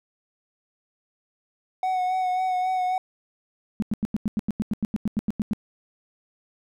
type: tone with vibrato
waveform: triangle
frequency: 740 Hz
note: F#5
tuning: in tune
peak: -20 dBFS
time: 1.83-2.98 s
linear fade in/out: 2 ms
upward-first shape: sine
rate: 3.7 Hz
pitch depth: 24 cents each way
type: tone bursts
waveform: sine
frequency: 213 Hz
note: G#3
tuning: 44 cents sharp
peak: -20 dBFS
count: 16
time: 3.8-5.533 s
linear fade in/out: 0 ms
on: 23 ms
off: 91 ms
effects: none